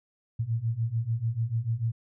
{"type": "beating tone pair", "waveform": "sine", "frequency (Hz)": [111, 117.8], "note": ["A2", "A#2"], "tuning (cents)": [16, 19], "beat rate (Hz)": 6.8, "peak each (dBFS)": [-30, -28], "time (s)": [0.39, 1.92], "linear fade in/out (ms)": 10, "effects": []}